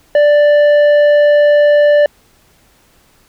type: tone with tanh clipping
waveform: sine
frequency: 588 Hz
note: D5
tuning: 2 cents sharp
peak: -7 dBFS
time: 0.15-2.06 s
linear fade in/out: 2 ms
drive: 8 dB
effects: pink hiss -51 dBFS RMS until 3.28 s